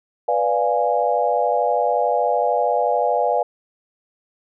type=chord; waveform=sine; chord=B diminished seventh; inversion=none; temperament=equal; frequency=493.9 / 587.3 / 698.5 / 830.6 Hz; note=B4 / D5 / F5 / Ab5; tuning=0 / 0 / 0 / 0 cents; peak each=-22 / -22 / -21 / -22 dBFS; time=0.28-3.43 s; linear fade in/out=5 ms; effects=none